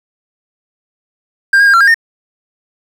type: tone with pitch steps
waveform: triangle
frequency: 1594 / 1631 / 1609 / 1363 / 1618 / 1829 Hz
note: G6 / G#6 / G6 / F6 / G#6 / A#6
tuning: +28 / -32 / +45 / -43 / -46 / -33 cents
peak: -3 dBFS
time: 1.53-1.944 s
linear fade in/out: 5 ms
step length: 69 ms
effects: 7-bit